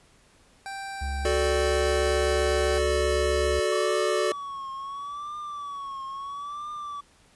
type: tone with pitch glide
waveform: 25% pulse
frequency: 784 to 767 Hz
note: G5 to G5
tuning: 0 to -38 cents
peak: -30 dBFS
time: 0.66-2.78 s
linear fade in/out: 0 ms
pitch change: -38 cents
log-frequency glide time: 0.93-2.5 s
type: tone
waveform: triangle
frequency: 69.3 Hz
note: C#2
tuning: in tune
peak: -26 dBFS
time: 1.01-3.6 s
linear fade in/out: 10 ms
type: chord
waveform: square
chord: D major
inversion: first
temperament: equal with one note detuned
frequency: 370 / 437.7 / 587.3 Hz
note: F#4 / A4 / D5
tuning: 0 / -9 / 0 cents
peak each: -28 dBFS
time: 1.25-4.32 s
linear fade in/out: 2 ms
type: tone with vibrato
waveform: triangle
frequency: 1136 Hz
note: C#6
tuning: 42 cents sharp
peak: -31 dBFS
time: 3.71-7.01 s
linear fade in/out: 10 ms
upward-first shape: triangle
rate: 0.75 Hz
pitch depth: 100 cents each way
effects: pink hiss -59 dBFS RMS until 7.35 s + resampled to 24000 Hz